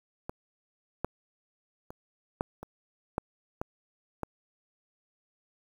clicks, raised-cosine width 1 ms, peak -21 / -15 / -28 / -14 / -27 / -14 / -18 / -18 dBFS, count 8, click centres 0.295 / 1.046 / 1.905 / 2.409 / 2.63 / 3.181 / 3.615 / 4.233 s, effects 8-bit

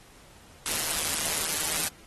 white noise with amplitude modulation, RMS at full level -25 dBFS, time 0.66-1.88 s, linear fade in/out 0 ms, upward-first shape sine, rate 155 Hz, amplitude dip 85%, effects pink hiss -54 dBFS RMS until 2.06 s + AAC 32 kbps

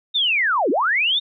sine linear two-way sweep, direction down then up, 3729 to 245.7 to 3729 Hz, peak -16 dBFS, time 0.14-1.2 s, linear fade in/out 20 ms, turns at 0.7 s, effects none

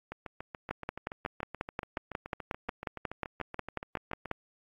two click trains, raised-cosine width 0.5 ms, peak -24 / -17 dBFS, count 30 / 21, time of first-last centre 0.12-4.257 / 0.71-4.314 s, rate 7.01 / 5.55 Hz, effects AAC 48 kbps

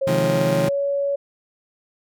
sine tone with pitch glide, 541 to 562 Hz, C#5 to C#5, -42 to +24 cents, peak -19 dBFS, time 0.01-1.16 s, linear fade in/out 10 ms, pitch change +66 cents, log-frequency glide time 0.12-0.79 s
30% pulse chord, F minor seventh, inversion second, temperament just, 130.96 / 157.15 / 174.61 / 209.5 Hz, C3 / Eb3 / F3 / Ab3, +2 / +18 / 0 / +15 cents, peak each -23 / -21 / -23 / -26 dBFS, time 0.07-0.69 s, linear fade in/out 5 ms
effects none

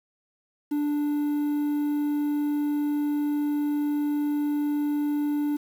triangle tone, 293.7 Hz, D4, in tune, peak -21 dBFS, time 0.71-5.57 s, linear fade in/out 10 ms, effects 8-bit

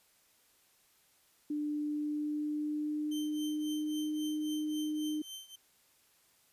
sine tone with pitch glide, 297.3 to 304.4 Hz, D4 to D#4, +21 to -38 cents, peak -32 dBFS, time 1.5-5.22 s, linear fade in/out 5 ms, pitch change +41 cents, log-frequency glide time 1.79-4.11 s
sawtooth tone with tremolo, 3103 Hz, G7, 18 cents flat, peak -38 dBFS, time 3.11-5.56 s, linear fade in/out 10 ms, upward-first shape triangle, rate 3.7 Hz, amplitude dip 90%
effects white hiss -68 dBFS RMS until 6.52 s + resampled to 32000 Hz

